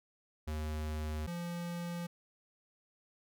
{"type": "tone pair in turn", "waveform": "square", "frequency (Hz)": [76.9, 172.63], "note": ["D#2", "F3"], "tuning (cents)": [-20, -20], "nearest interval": "octave + major second", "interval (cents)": 1400, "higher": "second", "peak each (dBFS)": [-36, -38], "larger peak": "first", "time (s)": [[0.47, 1.27], [1.27, 2.07]], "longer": "neither", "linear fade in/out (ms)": 10, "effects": []}